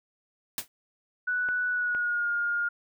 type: noise with exponential decay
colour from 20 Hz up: white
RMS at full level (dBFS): -27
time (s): 0.58-0.68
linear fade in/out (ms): 1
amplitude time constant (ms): 20
type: tone with pitch glide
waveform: sine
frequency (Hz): 1480 to 1418.1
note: F#6 to F6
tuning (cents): 0 to +26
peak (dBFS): -25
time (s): 1.27-2.69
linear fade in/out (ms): 10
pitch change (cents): -74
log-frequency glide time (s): 1.7-2.29
type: clicks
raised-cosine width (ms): 0.5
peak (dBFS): -24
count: 2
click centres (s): 1.488 / 1.949
effects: none